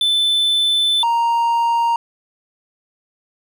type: tone pair in turn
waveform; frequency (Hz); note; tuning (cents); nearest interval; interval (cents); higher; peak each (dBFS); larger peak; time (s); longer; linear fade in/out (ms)
triangle; 3520 / 932.3; A7 / A#5; 0 / 0; octave + major seventh; 2300; first; -12; neither; 0.01-1.03 / 1.03-1.96; first; 2
effects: none